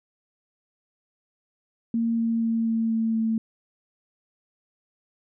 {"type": "tone with pitch steps", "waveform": "sine", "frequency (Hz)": [230, 228.7, 227.4, 226, 224.7, 223.5], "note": ["A#3", "A#3", "A#3", "A3", "A3", "A3"], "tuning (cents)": [-23, -33, -43, 47, 37, 27], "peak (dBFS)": -21, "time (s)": [1.94, 3.38], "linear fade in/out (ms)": 2, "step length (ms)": 240, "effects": []}